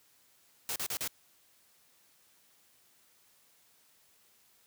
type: noise bursts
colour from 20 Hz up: white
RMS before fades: -35 dBFS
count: 4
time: 0.69-1.076 s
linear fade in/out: 0 ms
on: 68 ms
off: 38 ms
effects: white hiss -66 dBFS RMS until 4.66 s + high-pass 60 Hz 12 dB/octave